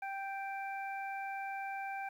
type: harmonic tone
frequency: 784 Hz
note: G5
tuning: in tune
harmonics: 1 / 2 / 3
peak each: -39 / -45 / -46 dBFS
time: 0.02-2.09 s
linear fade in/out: 5 ms
effects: 11-bit